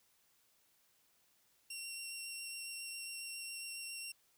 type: tone with vibrato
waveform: 15% pulse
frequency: 2741 Hz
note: F7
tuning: 33 cents flat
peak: -36 dBFS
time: 1.7-4.12 s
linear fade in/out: 5 ms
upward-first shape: sine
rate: 7.3 Hz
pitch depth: 10 cents each way
effects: white hiss -73 dBFS RMS until 4.37 s